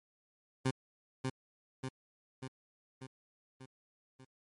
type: tone with echo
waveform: 20% pulse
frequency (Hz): 130.81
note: C3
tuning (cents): 0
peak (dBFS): -24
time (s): 0.65-0.71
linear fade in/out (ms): 10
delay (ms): 590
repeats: 6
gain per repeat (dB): -4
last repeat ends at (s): 4.25
effects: MP3 48 kbps